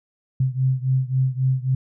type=beating tone pair; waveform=sine; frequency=129.4 / 133.1 Hz; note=C3 / C3; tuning=-19 / +30 cents; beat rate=3.7 Hz; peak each=-20 / -22 dBFS; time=0.4-1.75 s; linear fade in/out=5 ms; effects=none